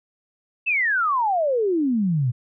sine exponential sweep, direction down, 2703 to 115.5 Hz, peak -18 dBFS, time 0.66-2.32 s, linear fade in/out 20 ms, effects none

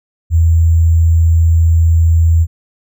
sine tone with sample-and-hold, 82.41 Hz, E2, in tune, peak -6 dBFS, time 0.3-2.47 s, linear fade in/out 50 ms, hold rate 7350 Hz, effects none

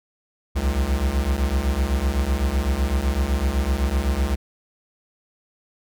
square beating tone pair, 62.6 / 70.5 Hz, B1 / C#2, +24 / +30 cents, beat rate 7.9 Hz, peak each -24 / -22 dBFS, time 0.55-4.36 s, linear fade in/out 20 ms, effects none

